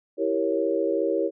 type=chord; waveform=sine; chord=E diminished seventh; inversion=none; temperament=equal with one note detuned; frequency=329.6 / 392 / 466.2 / 551.2 Hz; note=E4 / G4 / Bb4 / Db5; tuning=0 / 0 / 0 / -10 cents; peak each=-27 dBFS; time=0.17-1.31 s; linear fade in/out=50 ms; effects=none